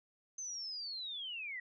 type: linear sweep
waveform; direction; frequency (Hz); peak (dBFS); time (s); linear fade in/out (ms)
sine; down; 6270 to 1893; -40; 0.38-1.6; 5
effects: none